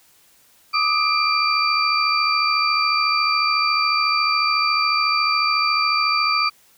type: tone cluster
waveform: sine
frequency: 1188 / 1262 / 2376 / 4646 Hz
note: D6 / D#6 / D7 / D8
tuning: +20 / +24 / +20 / -20 cents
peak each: -22 dBFS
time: 0.73-6.5 s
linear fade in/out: 20 ms
effects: white hiss -55 dBFS RMS until 6.77 s